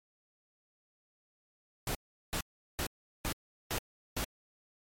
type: noise bursts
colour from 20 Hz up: pink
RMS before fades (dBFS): -34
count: 6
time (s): 1.87-4.244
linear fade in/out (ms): 2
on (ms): 79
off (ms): 380
effects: MP3 64 kbps